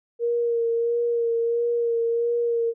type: tone with vibrato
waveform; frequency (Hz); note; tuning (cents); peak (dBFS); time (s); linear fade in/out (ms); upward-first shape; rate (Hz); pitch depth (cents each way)
sine; 468.1; A#4; +7; -20; 0.19-2.74; 50; sine; 1.5; 22
effects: none